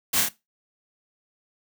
white noise with echo, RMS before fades -23 dBFS, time 0.13-0.21 s, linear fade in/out 10 ms, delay 27 ms, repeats 3, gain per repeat -2 dB, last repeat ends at 0.291 s, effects noise-tail reverb RT60 0.2 s tail -17 dB re dry + high-pass 80 Hz 12 dB/octave

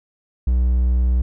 triangle tone, 61.74 Hz, B1, in tune, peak -12 dBFS, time 0.47-1.22 s, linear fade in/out 5 ms, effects none

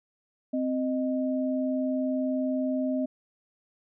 sine tone pair together, 260 / 620 Hz, C4 / D#5, -11 / -6 cents, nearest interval octave + minor third, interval 1505 cents, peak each -26 / -31 dBFS, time 0.53-3.06 s, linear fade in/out 10 ms, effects none

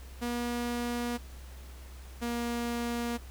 sawtooth tone pair in turn, 240 / 237 Hz, B3 / A#3, -49 / +29 cents, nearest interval unison, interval 22 cents, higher first, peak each -27 dBFS, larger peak neither, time 0.21-1.18 / 2.21-3.18 s, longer neither, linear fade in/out 20 ms, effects added 64 Hz sine -44 dBFS peak until 3.3 s + pink hiss -54 dBFS RMS until 3.3 s

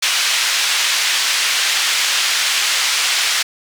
pink band-pass noise, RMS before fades -17 dBFS, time 0.02-3.43 s, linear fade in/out 10 ms, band 2100 to 6400 Hz, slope 12 dB/octave, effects none

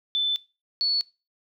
sine tone pair in turn, 3520 / 4423 Hz, A7 / C#8, 0 / -5 cents, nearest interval major third, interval 395 cents, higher second, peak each -21 dBFS, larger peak neither, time 0.15-0.36 / 0.81-1.01 s, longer first, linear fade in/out 0 ms, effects noise-tail reverb RT60 0.3 s tail -21 dB re dry

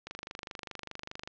click train, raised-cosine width 0.2 ms, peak -22 dBFS, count 31, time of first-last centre 0.07-1.275 s, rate 24.9 Hz, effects low-pass 5000 Hz 12 dB/octave

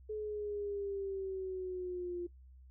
sine exponential sweep, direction down, 430 to 348.4 Hz, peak -36 dBFS, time 0.09-2.27 s, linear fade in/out 10 ms, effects noise-tail reverb RT60 0.1 s tail -18 dB re dry + added 64 Hz sine -54 dBFS peak until 2.7 s

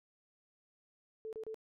sine tone bursts, 440 Hz, A4, in tune, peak -40 dBFS, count 3, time 1.25-1.544 s, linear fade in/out 0 ms, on 78 ms, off 30 ms, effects none

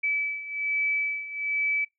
sine beating tone pair, 2300 / 2301.2 Hz, D7 / D7, -37 / -36 cents, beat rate 1.2 Hz, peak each -31 / -27 dBFS, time 0.03-1.85 s, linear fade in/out 10 ms, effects noise-tail reverb RT60 0.2 s tail -24 dB re dry

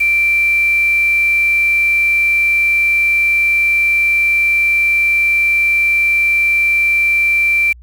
sine tone with quantisation, 2350 Hz, D7, 1 cent sharp, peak -10 dBFS, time 0-7.73 s, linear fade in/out 10 ms, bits 5, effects added 60 Hz sine -36 dBFS peak until 7.82 s

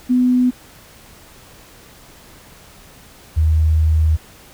sine tone pair in turn, 250 / 78.75 Hz, B3 / D#2, +21 / +21 cents, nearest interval octave + minor sixth, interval 2000 cents, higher first, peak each -11 dBFS, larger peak neither, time 0.09-0.51 / 3.36-4.17 s, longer second, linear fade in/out 20 ms, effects pink hiss -44 dBFS RMS until 4.53 s

